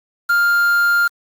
triangle tone with quantisation, 1400 Hz, F6, 4 cents sharp, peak -10 dBFS, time 0.29-1.08 s, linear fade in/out 10 ms, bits 5, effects Opus 48 kbps

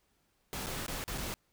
pink noise with dropouts, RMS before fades -38 dBFS, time 0.53-1.34 s, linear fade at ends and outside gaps 0 ms, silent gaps 0.661-0.668 / 0.864-0.881 / 1.04-1.079 / 1.177-1.182 s, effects pink hiss -74 dBFS RMS until 1.52 s

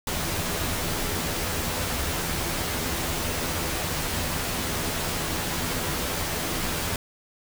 pink noise with comb filter, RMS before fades -28 dBFS, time 0.07-6.96 s, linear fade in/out 2 ms, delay 12 ms, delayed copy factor +0.5, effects none

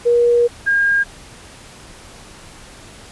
sine tone pair in turn, 477.2 / 1617.2 Hz, A#4 / G#6, +41 / -46 cents, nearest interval octave + major sixth, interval 2113 cents, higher second, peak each -10 / -12 dBFS, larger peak first, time 0.05-0.48 / 0.66-1.04 s, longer first, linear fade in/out 20 ms, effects pink hiss -40 dBFS RMS until 3.11 s + resampled to 24000 Hz

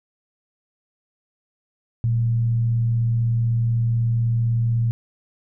sine tone with frequency modulation, 116.3 Hz, A#2, 4 cents flat, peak -17 dBFS, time 2.04-4.91 s, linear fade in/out 0 ms, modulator 84 Hz, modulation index 0.2, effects none

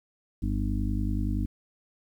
harmonic tone, 50.5 Hz, G#1, 48 cents flat, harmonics 1 / 2 / 4 / 5 / 6, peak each -28 / -31 / -34 / -35 / -36 dBFS, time 0.42-1.46 s, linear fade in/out 10 ms, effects 10-bit

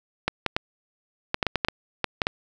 clicks, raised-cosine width 0.3 ms, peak -6 dBFS, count 12, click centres 0.28 / 0.463 / 0.565 / 1.344 / 1.428 / 1.467 / 1.557 / 1.648 / 1.685 / 2.043 / 2.218 / 2.269 s, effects none

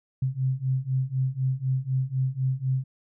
sine beating tone pair, 129.1 / 133.1 Hz, C3 / C3, -23 / +30 cents, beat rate 4 Hz, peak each -27 / -26 dBFS, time 0.22-2.84 s, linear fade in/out 5 ms, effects none

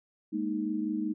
sine chord, Ab suspended second, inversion none, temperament equal, 207.7 / 233.1 / 311.1 Hz, Ab3 / Bb3 / Eb4, 0 / 0 / 0 cents, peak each -34 / -35 / -31 dBFS, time 0.32-1.14 s, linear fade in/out 20 ms, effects none

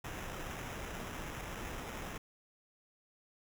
pink noise with sample-and-hold, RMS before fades -43 dBFS, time 0.04-2.18 s, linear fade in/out 5 ms, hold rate 4410 Hz, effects none

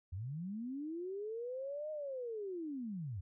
sine linear two-way sweep, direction up then down, 82.41 to 622.3 to 82.41 Hz, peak -39 dBFS, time 0.12-3.21 s, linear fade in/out 10 ms, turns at 1.91 s, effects none

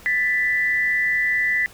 sine tone pair together, 1760 / 1984.6 Hz, A6 / B6, 0 / +8 cents, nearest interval major second, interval 208 cents, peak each -23 / -19 dBFS, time 0.06-1.66 s, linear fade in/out 0 ms, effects pink hiss -46 dBFS RMS until 1.73 s

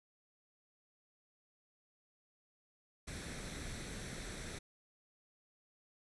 pink noise with comb filter, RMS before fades -45 dBFS, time 3.07-4.59 s, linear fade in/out 10 ms, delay 0.51 ms, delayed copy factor +0.5, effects resampled to 24000 Hz

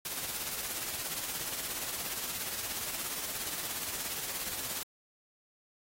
white noise with tremolo, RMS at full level -35 dBFS, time 0.05-4.83 s, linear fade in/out 2 ms, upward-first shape triangle, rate 17 Hz, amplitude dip 50%, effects AAC 48 kbps

